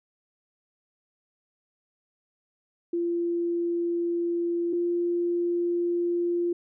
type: tone pair in turn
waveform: sine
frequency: 343.1 / 346.9 Hz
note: F4 / F4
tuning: -31 / -12 cents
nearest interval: unison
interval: 19 cents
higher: second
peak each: -24 / -23 dBFS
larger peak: second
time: 2.93-4.73 / 4.73-6.53 s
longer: neither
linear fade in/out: 5 ms
effects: none